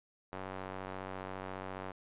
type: tone with band-pass filter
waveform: square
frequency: 47.28 Hz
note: F#1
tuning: 38 cents sharp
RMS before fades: -43 dBFS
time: 0.32-1.92 s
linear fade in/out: 10 ms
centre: 920 Hz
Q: 0.81
effects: resampled to 8000 Hz